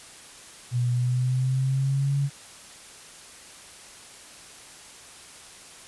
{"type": "tone with pitch glide", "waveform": "sine", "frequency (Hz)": [122.3, 140.49], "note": ["B2", "C#3"], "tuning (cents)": [-16, 24], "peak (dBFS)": -21, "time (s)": [0.71, 2.3], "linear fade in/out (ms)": 50, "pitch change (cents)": 240, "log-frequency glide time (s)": [0.93, 2.17], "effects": ["white hiss -46 dBFS RMS until 5.87 s", "resampled to 24000 Hz"]}